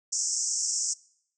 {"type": "band-pass noise", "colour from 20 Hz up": "pink", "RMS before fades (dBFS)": -29, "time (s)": [0.12, 0.94], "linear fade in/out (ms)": 10, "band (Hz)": [5400, 8100], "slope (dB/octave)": 96, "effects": ["noise-tail reverb RT60 0.7 s tail -23 dB re dry"]}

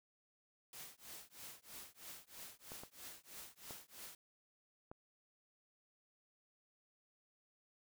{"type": "noise with tremolo", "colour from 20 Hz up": "white", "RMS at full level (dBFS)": -50, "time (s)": [0.73, 4.15], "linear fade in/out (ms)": 2, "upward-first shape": "triangle", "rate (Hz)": 3.1, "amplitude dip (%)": 100}
{"type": "clicks", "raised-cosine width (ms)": 1, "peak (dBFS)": -36, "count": 4, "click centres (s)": [2.719, 2.835, 3.708, 4.915]}
{"effects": []}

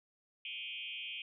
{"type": "tone with frequency modulation", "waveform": "sine", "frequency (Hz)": 2800, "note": "F7", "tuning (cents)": 4, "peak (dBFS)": -40, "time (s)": [0.45, 1.22], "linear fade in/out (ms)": 2, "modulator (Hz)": 126, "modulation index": 3.7, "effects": []}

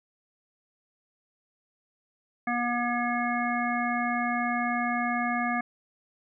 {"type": "harmonic tone", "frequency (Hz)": 240.8, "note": "B3", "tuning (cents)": -44, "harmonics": [1, 3, 5, 7, 9], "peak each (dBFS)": [-30, -30, -33, -33, -34], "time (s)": [2.47, 5.61], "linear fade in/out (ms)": 5, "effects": []}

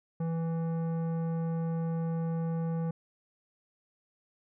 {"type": "tone with tanh clipping", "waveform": "triangle", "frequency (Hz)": 164.81, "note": "E3", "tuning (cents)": 0, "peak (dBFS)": -31, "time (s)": [0.2, 2.91], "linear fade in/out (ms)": 5, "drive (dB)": 17, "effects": []}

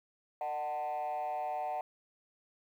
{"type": "tone with frequency modulation", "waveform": "sine", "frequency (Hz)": 747, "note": "F#5", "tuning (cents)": 16, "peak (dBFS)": -31, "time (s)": [0.41, 1.81], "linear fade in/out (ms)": 2, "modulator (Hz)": 143, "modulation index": 0.88, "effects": ["tanh soft clip ceiling -32 dBFS", "11-bit"]}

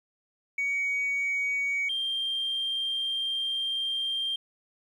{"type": "tone pair in turn", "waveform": "sine", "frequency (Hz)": [2249, 3181], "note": ["C#7", "G7"], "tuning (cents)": [24, 25], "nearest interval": "tritone", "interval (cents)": 601, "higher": "second", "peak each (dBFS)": [-24, -26], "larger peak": "first", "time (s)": [[0.58, 1.89], [1.89, 4.36]], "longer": "second", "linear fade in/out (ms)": 5, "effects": ["tanh soft clip ceiling -23 dBFS", "10-bit"]}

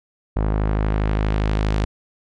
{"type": "tone with low-pass filter sweep", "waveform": "sawtooth", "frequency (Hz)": 52.4, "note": "G#1", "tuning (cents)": 16, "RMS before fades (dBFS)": -20, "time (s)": [0.36, 1.85], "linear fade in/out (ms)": 5, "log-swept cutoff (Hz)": [1100, 5500], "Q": 0.79, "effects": []}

